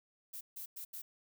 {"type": "noise bursts at uneven times", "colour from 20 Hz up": "violet", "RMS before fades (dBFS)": -45, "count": 4, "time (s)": [[0.33, 0.41], [0.56, 0.66], [0.76, 0.85], [0.93, 1.02]], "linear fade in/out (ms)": 10, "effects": []}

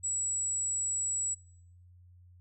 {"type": "tone", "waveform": "sine", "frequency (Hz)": 7820, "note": "B8", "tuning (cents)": -18, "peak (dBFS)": -30, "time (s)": [0.03, 1.35], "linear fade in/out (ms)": 20, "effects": ["noise-tail reverb RT60 0.7 s tail -22 dB re dry", "added 89 Hz sine -54 dBFS peak until 2.4 s"]}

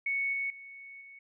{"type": "tone with level steps", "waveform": "sine", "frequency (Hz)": 2217, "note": "C#7", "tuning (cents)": 0, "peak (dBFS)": [-28, -30, -45, -48], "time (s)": [0.06, 1.19], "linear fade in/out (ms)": 5, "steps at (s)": [0.33, 0.5, 1.01], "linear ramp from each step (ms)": 2, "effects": []}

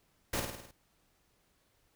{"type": "noise with echo", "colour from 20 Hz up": "pink", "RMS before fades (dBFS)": -33, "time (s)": [0.33, 0.4], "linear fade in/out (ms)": 5, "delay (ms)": 52, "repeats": 6, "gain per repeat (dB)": -4, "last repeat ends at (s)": 0.712, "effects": ["pink hiss -72 dBFS RMS until 1.95 s"]}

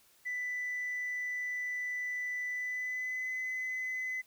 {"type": "tone with pitch glide", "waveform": "sine", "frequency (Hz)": [1987, 2023], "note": ["B6", "B6"], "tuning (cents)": [10, 41], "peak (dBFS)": -32, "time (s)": [0.25, 4.22], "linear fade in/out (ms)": 20, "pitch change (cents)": 31, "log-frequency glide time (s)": [2.5, 3.32], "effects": ["tanh soft clip ceiling -31 dBFS", "white hiss -65 dBFS RMS until 4.26 s"]}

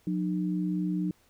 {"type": "tone pair together", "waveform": "sine", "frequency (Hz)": [180.25, 304.4], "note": ["F#3", "D#4"], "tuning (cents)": [-45, -38], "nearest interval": "major sixth", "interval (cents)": 907, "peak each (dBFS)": [-28, -31], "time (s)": [0.07, 1.11], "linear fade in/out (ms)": 2, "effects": ["pink hiss -65 dBFS RMS until 1.29 s"]}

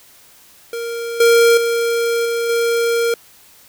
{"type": "tone with level steps", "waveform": "square", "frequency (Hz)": 466.2, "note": "A#4", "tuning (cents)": 0, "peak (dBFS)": [-23, -9, -16, -18, -15], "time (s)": [0.73, 3.14], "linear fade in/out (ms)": 2, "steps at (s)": [1.2, 1.57, 2.25, 2.49], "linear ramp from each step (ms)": 5, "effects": ["white hiss -47 dBFS RMS until 3.68 s"]}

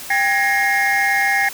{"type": "tone cluster", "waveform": "triangle", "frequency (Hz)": [791, 1674, 1869, 2141], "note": ["G5", "G#6", "A#6", "C7"], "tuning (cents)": [15, 13, 4, 39], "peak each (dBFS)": -18, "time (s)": [0.1, 1.49], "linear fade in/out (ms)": 5, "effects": ["tanh soft clip ceiling -5 dBFS", "white hiss -33 dBFS RMS until 1.53 s"]}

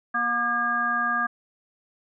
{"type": "harmonic tone with a mistuned harmonic", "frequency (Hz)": 240, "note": "B3", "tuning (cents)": -49, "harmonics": [1, 3, 5, 7], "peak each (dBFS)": [-35, -32, -25, -25], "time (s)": [0.14, 1.27], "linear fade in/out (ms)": 10, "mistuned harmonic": 7, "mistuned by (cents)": -51, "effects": []}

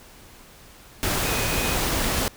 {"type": "tone in noise", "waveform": "sine", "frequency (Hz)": 2501, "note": "D#7", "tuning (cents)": 8, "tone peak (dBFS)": -32, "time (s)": [1.25, 1.75], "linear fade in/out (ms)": 0, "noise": "pink", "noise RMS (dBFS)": -24, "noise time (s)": [1.03, 2.28], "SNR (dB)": -11, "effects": ["pink hiss -48 dBFS RMS until 2.36 s"]}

